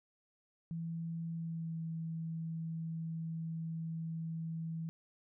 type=tone with pitch glide; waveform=sine; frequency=165.6 to 163.04 Hz; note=E3 to E3; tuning=+8 to -19 cents; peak=-37 dBFS; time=0.71-4.89 s; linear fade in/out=0 ms; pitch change=-27 cents; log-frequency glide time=1.33-1.8 s; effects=none